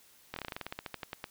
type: slowing click train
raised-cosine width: 0.3 ms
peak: -21 dBFS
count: 17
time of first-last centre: 0.34-1.241 s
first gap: 23 ms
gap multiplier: 1.11
effects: white hiss -61 dBFS RMS until 1.3 s